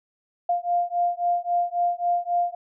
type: beating tone pair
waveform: sine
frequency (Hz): 698.5 / 702.2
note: F5 / F5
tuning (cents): 0 / +9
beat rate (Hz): 3.7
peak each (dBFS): -24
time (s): 0.49-2.55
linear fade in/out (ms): 5
effects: none